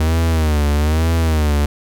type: tone with vibrato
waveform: 45% pulse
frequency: 77.5 Hz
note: D#2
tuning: 6 cents flat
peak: -13 dBFS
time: 0-1.66 s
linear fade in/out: 5 ms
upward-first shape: sine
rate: 1.1 Hz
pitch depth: 110 cents each way
effects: none